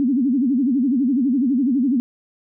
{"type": "tone with vibrato", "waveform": "sine", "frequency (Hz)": 260, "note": "C4", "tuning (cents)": -11, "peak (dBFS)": -15, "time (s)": [0, 2], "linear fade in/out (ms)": 0, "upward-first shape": "sine", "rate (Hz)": 12, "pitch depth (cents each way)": 200, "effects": []}